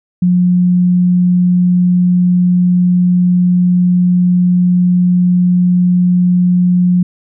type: tone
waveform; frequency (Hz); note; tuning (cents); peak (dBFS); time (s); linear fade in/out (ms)
sine; 179; F3; +43; -7; 0.22-7.03; 5
effects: none